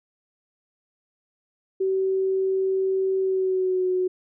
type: tone with pitch glide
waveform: sine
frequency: 381.7 to 367.8 Hz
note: G4 to F#4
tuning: -46 to -10 cents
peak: -20 dBFS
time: 1.8-4.08 s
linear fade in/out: 10 ms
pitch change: -64 cents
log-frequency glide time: 3.19-3.87 s
effects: none